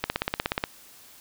click train, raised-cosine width 0.3 ms, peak -8 dBFS, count 11, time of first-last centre 0.04-0.639 s, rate 16.7 Hz, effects white hiss -51 dBFS RMS until 1.2 s

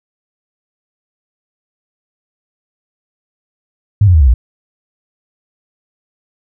sine tone with pitch steps, 103.3 / 89.93 / 78.29 / 68.15 / 59.33 Hz, G#2 / F#2 / D#2 / C#2 / A#1, -9 / -49 / +11 / -29 / +31 cents, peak -4 dBFS, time 4.01-4.34 s, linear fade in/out 5 ms, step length 66 ms, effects none

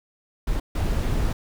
brown noise bursts at uneven times, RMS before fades -23 dBFS, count 2, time 0.47-0.6 / 0.75-1.33 s, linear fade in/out 5 ms, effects none

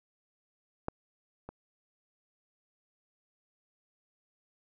clicks, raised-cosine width 1 ms, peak -18 / -28 dBFS, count 2, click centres 0.884 / 1.49 s, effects none

